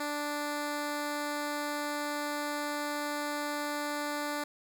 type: tone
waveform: 10% pulse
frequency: 293.7 Hz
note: D4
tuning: in tune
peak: -24 dBFS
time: 0-4.44 s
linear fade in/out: 5 ms
effects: none